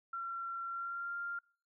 sine tone with pitch glide, 1364 to 1394.3 Hz, F6 to F6, -41 to -3 cents, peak -37 dBFS, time 0.13-1.39 s, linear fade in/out 5 ms, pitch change +38 cents, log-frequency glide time 0.65-1.16 s, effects noise-tail reverb RT60 0.5 s tail -26 dB re dry

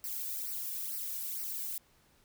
violet noise with flanger, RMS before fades -38 dBFS, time 0.04-1.78 s, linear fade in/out 2 ms, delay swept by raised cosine 0.28 to 1.58 ms, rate 2.2 Hz, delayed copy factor -0.95, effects pink hiss -67 dBFS RMS until 2.24 s

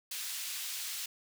pink high-pass noise, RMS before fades -39 dBFS, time 0.11-1.06 s, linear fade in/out 5 ms, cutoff 3000 Hz, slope 12 dB/octave, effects none

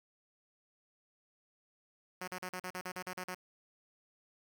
5% pulse tone bursts, 182.9 Hz, F#3, 20 cents flat, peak -28 dBFS, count 11, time 2.21-3.347 s, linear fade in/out 5 ms, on 67 ms, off 40 ms, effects 10-bit

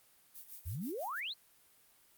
violet noise with tremolo, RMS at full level -48 dBFS, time 0.34-1.21 s, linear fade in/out 20 ms, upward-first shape sine, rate 6.1 Hz, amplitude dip 80%
sine exponential sweep, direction up, 71.3 to 4435 Hz, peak -37 dBFS, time 0.65-1.34 s, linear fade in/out 20 ms
effects white hiss -66 dBFS RMS until 2.17 s + Opus 32 kbps

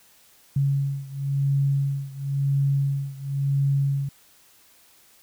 sine beating tone pair, 138.59 / 139.55 Hz, C#3 / C#3, 0 / +12 cents, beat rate 0.96 Hz, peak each -23 / -25 dBFS, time 0.56-4.09 s, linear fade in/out 5 ms, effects white hiss -56 dBFS RMS until 5.22 s

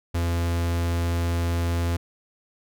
45% pulse tone, 85.2 Hz, F2, 42 cents flat, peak -22 dBFS, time 0.14-1.97 s, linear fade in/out 10 ms, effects none

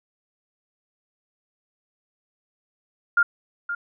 sine tone with echo, 1406 Hz, F6, 11 cents sharp, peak -14 dBFS, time 3.17-3.23 s, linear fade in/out 5 ms, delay 520 ms, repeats 1, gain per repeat -11 dB, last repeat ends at 3.75 s, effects none

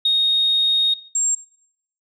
sine tone pair in turn, 3723 / 7459 Hz, A#7 / A#8, -3 / 0 cents, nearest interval octave, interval 1203 cents, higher second, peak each -13 / -16 dBFS, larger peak first, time 0.05-0.94 / 1.15-1.35 s, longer first, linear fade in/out 5 ms, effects noise-tail reverb RT60 0.7 s tail -22 dB re dry + tanh soft clip ceiling -9 dBFS

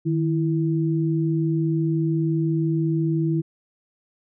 sine tone pair together, 155.42 / 329.6 Hz, D#3 / E4, -2 / 0 cents, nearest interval octave + minor second, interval 1302 cents, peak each -21 / -23 dBFS, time 0.05-3.42 s, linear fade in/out 20 ms, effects none

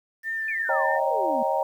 sine tone with vibrato, 1790 Hz, A6, 29 cents sharp, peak -26 dBFS, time 0.23-1 s, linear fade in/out 50 ms, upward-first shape sine, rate 3.1 Hz, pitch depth 15 cents each way
sine exponential sweep, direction down, 2500 to 224.7 Hz, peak -30 dBFS, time 0.48-1.43 s, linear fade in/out 5 ms
sine chord, Eb dominant seventh, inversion third, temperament equal with one note detuned, 545.2 / 622.3 / 784 / 932.3 Hz, Db5 / Eb5 / G5 / Bb5, -29 / 0 / 0 / 0 cents, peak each -27 dBFS, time 0.69-1.63 s, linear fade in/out 2 ms
effects 9-bit

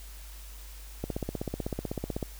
click train, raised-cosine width 2 ms, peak -18 dBFS, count 20, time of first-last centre 1.04-2.228 s, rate 16 Hz, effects added 50 Hz sine -43 dBFS peak until 2.39 s + white hiss -51 dBFS RMS until 2.39 s

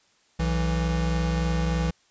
square tone pair together, 62.69 / 164.81 Hz, B1 / E3, +27 / 0 cents, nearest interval octave + perfect fourth, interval 1673 cents, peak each -26 dBFS, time 0.39-1.91 s, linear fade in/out 10 ms, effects white hiss -63 dBFS RMS until 2.1 s + resampled to 16000 Hz

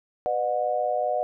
sine tone cluster, 499.9 / 605 / 727 Hz, B4 / D#5 / F#5, +21 / -49 / -31 cents, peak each -30 / -26 / -26 dBFS, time 0.26-1.23 s, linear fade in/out 0 ms, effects none

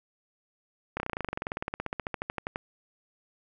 slowing click train, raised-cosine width 0.5 ms, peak -16 dBFS, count 30, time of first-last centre 0.97-2.559 s, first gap 30 ms, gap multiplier 1.04, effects none

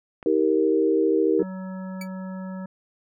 click, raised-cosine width 0.5 ms, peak -24 dBFS, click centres 0.228 s
sine chord, Eb major, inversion none, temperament equal with one note detuned, 318.6 / 392 / 466.2 Hz, Eb4 / G4 / Bb4, +41 / 0 / 0 cents, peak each -22 dBFS, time 0.26-1.43 s, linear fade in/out 2 ms
harmonic tone, 187.8 Hz, F#3, 26 cents sharp, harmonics 1 / 3 / 5 / 7 / 9, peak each -31 / -41 / -45 / -48 / -50 dBFS, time 1.39-2.66 s, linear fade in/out 5 ms
sawtooth tone with exponential decay, 2293 Hz, D7, 42 cents flat, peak -28 dBFS, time 2.01-2.08 s, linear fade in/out 5 ms, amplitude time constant 15 ms
effects none

